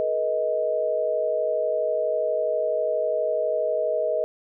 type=tone cluster; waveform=sine; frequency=433.9 / 486.1 / 629 Hz; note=A4 / B4 / D#5; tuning=-24 / -28 / +19 cents; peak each=-30 / -27 / -23 dBFS; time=0-4.24 s; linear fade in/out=0 ms; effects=none